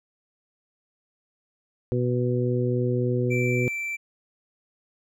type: harmonic tone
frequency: 123.47 Hz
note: B2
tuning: in tune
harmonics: 1 / 2 / 3 / 4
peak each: -24 / -29 / -27 / -30 dBFS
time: 1.92-3.68 s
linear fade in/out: 0 ms
type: tone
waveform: triangle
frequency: 2338 Hz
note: D7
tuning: 8 cents flat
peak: -26 dBFS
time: 3.3-3.97 s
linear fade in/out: 20 ms
effects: none